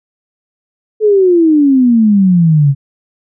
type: exponential sweep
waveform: sine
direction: down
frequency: 439 to 135.4 Hz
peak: -5 dBFS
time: 1-2.75 s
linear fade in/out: 50 ms
effects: none